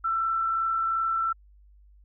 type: tone with amplitude modulation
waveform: sine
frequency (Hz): 1338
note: E6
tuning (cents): +25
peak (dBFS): -22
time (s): 0.04-1.33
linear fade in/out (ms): 10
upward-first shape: sine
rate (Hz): 62.7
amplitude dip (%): 30
effects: added 50 Hz sine -52 dBFS peak until 2.04 s